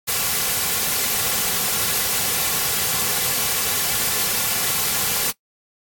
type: noise with comb filter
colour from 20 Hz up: white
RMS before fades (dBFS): -21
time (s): 0.07-5.32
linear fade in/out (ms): 20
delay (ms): 3.2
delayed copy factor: -0.55
effects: noise-tail reverb RT60 0.1 s tail -21 dB re dry + AAC 64 kbps